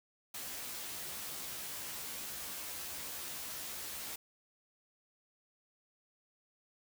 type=noise with comb filter; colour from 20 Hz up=white; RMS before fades=-43 dBFS; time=0.34-4.16 s; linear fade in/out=5 ms; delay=14 ms; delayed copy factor=+1; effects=none